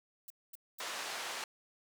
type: noise bursts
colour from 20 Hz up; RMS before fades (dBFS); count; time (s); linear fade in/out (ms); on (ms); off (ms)
violet; -48; 3; 0.28-0.806; 2; 22; 230
type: band-pass noise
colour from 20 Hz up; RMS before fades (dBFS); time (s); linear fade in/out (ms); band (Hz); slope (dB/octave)
pink; -41; 0.8-1.44; 2; 740 to 7300; 12
effects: none